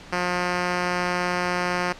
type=tone; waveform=5% pulse; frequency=178.4 Hz; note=F3; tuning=37 cents sharp; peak=-11 dBFS; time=0.12-1.93 s; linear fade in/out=10 ms; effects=pink hiss -43 dBFS RMS until 1.99 s + low-pass 5000 Hz 12 dB/octave